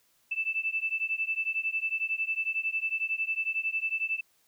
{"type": "beating tone pair", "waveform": "sine", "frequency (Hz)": [2637, 2648], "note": ["E7", "E7"], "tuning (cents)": [0, 7], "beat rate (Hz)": 11, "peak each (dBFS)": -31, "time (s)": [0.31, 4.21], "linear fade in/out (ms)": 10, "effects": ["white hiss -68 dBFS RMS until 4.47 s"]}